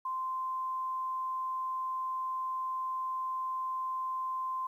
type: tone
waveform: sine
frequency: 1040 Hz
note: C6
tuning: 11 cents flat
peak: -32 dBFS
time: 0.05-4.67 s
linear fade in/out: 5 ms
effects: 11-bit